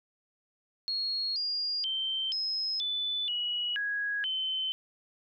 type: tone with pitch steps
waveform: sine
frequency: 4302 / 4826 / 3116 / 5130 / 3493 / 2919 / 1658 / 3067 Hz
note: C8 / D8 / G7 / E8 / A7 / F#7 / G#6 / G7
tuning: +47 / +46 / -11 / -48 / -13 / -24 / -3 / -38 cents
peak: -29 dBFS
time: 0.88-4.72 s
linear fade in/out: 0 ms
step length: 480 ms
effects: none